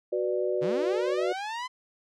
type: chord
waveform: sine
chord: B minor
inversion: second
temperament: just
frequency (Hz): 370.4 / 493.9 / 592.7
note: F#4 / B4 / D5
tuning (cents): +2 / 0 / +16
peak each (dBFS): -28 / -31 / -30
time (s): 0.12-1.33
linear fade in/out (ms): 10
type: linear sweep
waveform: sawtooth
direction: up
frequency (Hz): 132.6 to 1031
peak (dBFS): -28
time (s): 0.61-1.68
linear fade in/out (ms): 20
effects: low-pass 5000 Hz 12 dB/octave